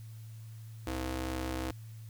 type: ring-modulated tone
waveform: sawtooth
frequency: 193.5 Hz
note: G3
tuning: 22 cents flat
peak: -27 dBFS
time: 0.87-1.71 s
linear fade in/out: 0 ms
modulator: 128 Hz
effects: added 111 Hz sine -44 dBFS peak until 2.09 s + white hiss -62 dBFS RMS until 2.09 s